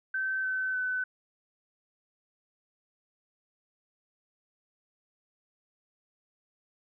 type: tone with pitch steps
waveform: sine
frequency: 1542 / 1525.2 / 1508.5 Hz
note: G6 / G6 / F#6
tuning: -29 / -48 / +33 cents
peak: -28 dBFS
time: 0.14-1.04 s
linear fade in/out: 5 ms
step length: 300 ms
effects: none